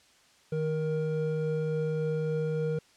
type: tone pair together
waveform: triangle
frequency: 155.56 / 470.2 Hz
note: D#3 / A#4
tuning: 0 / +15 cents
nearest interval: octave + perfect fifth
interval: 1915 cents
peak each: -28 dBFS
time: 0.52-2.79 s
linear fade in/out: 5 ms
effects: white hiss -61 dBFS RMS until 2.96 s + low-pass 7000 Hz 12 dB/octave